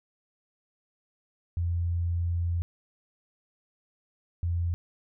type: tone pair in turn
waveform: sine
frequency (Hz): 85.9 / 85.9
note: F2 / F2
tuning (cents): -28 / -28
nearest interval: unison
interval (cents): 0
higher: neither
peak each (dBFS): -25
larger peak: neither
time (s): 1.57-2.62 / 4.43-4.74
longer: first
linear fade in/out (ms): 0
effects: none